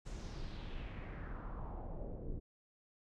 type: noise with low-pass filter sweep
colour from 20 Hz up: brown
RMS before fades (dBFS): -44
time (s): 0.05-2.4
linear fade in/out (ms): 20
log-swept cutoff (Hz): 7600 to 390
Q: 2.6
effects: none